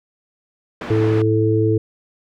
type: band-pass noise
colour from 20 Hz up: pink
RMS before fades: -30 dBFS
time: 0.81-1.22 s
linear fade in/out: 2 ms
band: 150 to 2200 Hz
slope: 12 dB/octave
type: harmonic tone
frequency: 109.3 Hz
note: A2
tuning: 11 cents flat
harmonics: 1 / 3 / 4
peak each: -17 / -19 / -18 dBFS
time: 0.9-1.78 s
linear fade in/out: 5 ms
effects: none